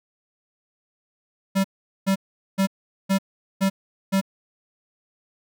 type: tone bursts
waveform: square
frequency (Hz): 193.7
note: G3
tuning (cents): -20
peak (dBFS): -18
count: 6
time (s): 1.55-4.214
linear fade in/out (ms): 20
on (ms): 94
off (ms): 420
effects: none